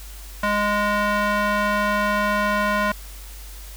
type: tone with band-pass filter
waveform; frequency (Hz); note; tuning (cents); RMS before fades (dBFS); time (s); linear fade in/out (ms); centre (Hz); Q
square; 206.9; G#3; -6; -21; 0.43-2.92; 5; 1300; 1.3
effects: added 49 Hz sine -36 dBFS peak until 3.76 s + white hiss -43 dBFS RMS until 3.76 s